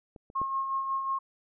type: clicks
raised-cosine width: 2 ms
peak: -33 / -36 / -26 dBFS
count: 3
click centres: 0.162 / 0.301 / 0.416 s
type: tone with tremolo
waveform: sine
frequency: 1078 Hz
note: C#6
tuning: 49 cents flat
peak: -26 dBFS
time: 0.35-1.19 s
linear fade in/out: 10 ms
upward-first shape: sine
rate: 5.5 Hz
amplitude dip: 45%
effects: none